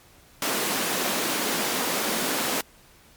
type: high-pass noise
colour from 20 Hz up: pink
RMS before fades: -26 dBFS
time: 0.42-2.61 s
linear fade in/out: 2 ms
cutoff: 210 Hz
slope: 24 dB/octave
effects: pink hiss -54 dBFS RMS until 3.16 s + MP3 96 kbps